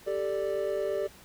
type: chord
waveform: triangle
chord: G suspended second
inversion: none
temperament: just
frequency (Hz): 392 / 441 / 588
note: G4 / A4 / D5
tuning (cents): 0 / +4 / +2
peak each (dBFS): -30 / -32 / -29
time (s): 0.06-1.08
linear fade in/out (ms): 20
effects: pink hiss -53 dBFS RMS until 1.24 s